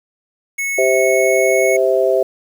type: tone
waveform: square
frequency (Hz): 2200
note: C#7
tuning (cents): -14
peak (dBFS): -19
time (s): 0.58-1.77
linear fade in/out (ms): 10
type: chord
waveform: sine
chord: C major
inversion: second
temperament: just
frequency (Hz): 392.4 / 523.3 / 654.1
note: G4 / C5 / E5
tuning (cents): +2 / 0 / -14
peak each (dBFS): -16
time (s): 0.78-2.23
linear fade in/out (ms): 5
effects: 7-bit